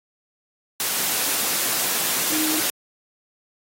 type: tone in noise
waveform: sine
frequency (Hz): 311.1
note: D#4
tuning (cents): 0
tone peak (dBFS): -25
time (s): 2.32-2.6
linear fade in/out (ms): 0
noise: white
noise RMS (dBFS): -23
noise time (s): 0.8-2.7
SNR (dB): -5
effects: high-pass 150 Hz 12 dB/octave + AAC 48 kbps